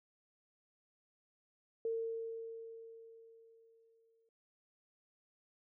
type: tone with exponential decay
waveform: sine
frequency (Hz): 454.4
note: A#4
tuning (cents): -44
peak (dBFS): -33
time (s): 1.85-4.29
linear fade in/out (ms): 2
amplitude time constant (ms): 530
effects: none